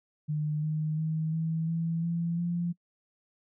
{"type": "tone with pitch steps", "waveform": "sine", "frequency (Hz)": [151.4, 154.76, 158.19, 161.71, 165.29, 168.96, 172.71], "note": ["D#3", "D#3", "D#3", "E3", "E3", "E3", "F3"], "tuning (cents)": [-47, -9, 29, -33, 5, 43, -19], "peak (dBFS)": -27, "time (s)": [0.28, 2.73], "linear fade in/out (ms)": 20, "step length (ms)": 350, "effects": ["noise-tail reverb RT60 0.1 s tail -24 dB re dry"]}